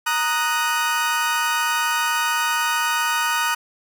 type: chord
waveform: 30% pulse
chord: D# minor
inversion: second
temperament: equal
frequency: 932.3 / 1244.5 / 1480 Hz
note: A#5 / D#6 / F#6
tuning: 0 / 0 / 0 cents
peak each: -21 dBFS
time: 0.06-3.55 s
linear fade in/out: 10 ms
effects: none